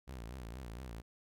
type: tone with vibrato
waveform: sawtooth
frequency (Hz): 60.6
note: B1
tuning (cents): -32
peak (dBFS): -40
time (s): 0.07-1.02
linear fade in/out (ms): 20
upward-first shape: triangle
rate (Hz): 4.3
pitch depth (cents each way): 210
effects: none